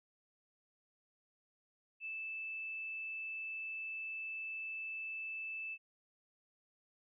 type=tone; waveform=sine; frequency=2633 Hz; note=E7; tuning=3 cents flat; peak=-40 dBFS; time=2-5.78 s; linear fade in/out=50 ms; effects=none